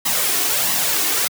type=noise with flanger; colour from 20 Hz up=white; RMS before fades=-19 dBFS; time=0.05-1.28 s; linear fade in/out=10 ms; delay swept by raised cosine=1 to 2.8 ms; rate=1.5 Hz; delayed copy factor=+0.55; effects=high-pass 150 Hz 12 dB/octave